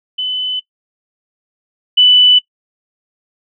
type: tone pair in turn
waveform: sine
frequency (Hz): 3015 / 2986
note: F#7 / F#7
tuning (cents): +32 / +15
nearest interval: unison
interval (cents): 17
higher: first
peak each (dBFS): -15 / -5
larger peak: second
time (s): 0.18-0.6 / 1.97-2.39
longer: neither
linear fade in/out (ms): 10
effects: noise-tail reverb RT60 0.1 s tail -20 dB re dry